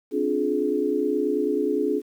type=chord; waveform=sine; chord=D half-diminished seventh; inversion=third; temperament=just; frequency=264.3 / 293.7 / 352.4 / 422.9 Hz; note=C4 / D4 / F4 / Ab4; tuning=+18 / 0 / +16 / +31 cents; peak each=-29 / -26 / -28 / -24 dBFS; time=0.11-2.02 s; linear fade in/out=50 ms; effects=9-bit

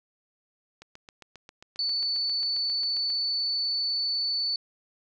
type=click train; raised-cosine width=0.2 ms; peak=-28 dBFS; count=18; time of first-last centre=0.82-3.102 s; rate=7.45 Hz
type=tone; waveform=sine; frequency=4484 Hz; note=C#8; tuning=19 cents sharp; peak=-25 dBFS; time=1.79-4.56 s; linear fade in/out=2 ms
effects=none

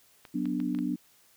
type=clicks; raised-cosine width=0.3 ms; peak=-30 dBFS; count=5; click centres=0.252 / 0.456 / 0.602 / 0.749 / 0.788 s
type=chord; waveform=sine; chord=B minor; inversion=second; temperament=equal; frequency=185 / 246.9 / 293.7 Hz; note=F#3 / B3 / D4; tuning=0 / 0 / 0 cents; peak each=-34 / -31 / -31 dBFS; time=0.34-0.96 s; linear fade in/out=10 ms
effects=white hiss -62 dBFS RMS until 1.36 s

